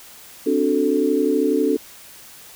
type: chord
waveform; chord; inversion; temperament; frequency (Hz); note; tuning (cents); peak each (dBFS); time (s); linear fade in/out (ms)
sine; D dominant seventh; third; equal; 261.6 / 293.7 / 370 / 440; C4 / D4 / F#4 / A4; 0 / 0 / 0 / 0; -23 / -20 / -24 / -20; 0.46-1.77; 10
effects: white hiss -43 dBFS RMS until 2.55 s